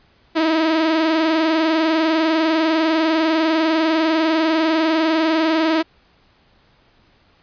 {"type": "tone with vibrato", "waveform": "sawtooth", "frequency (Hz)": 320, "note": "D#4", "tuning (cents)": 49, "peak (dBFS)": -11, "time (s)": [0.35, 5.83], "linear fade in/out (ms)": 20, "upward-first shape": "triangle", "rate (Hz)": 20, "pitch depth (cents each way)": 77, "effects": ["pink hiss -56 dBFS RMS until 7.42 s", "resampled to 11025 Hz"]}